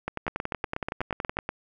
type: two click trains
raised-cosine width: 0.5 ms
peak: -14 / -14 dBFS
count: 15 / 11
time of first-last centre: 0.08-1.388 / 0.28-1.491 s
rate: 10.7 / 8.26 Hz
effects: none